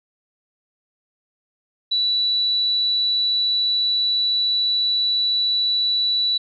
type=tone; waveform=sine; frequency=3947 Hz; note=B7; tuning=2 cents flat; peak=-17 dBFS; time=1.91-6.38 s; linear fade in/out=10 ms; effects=none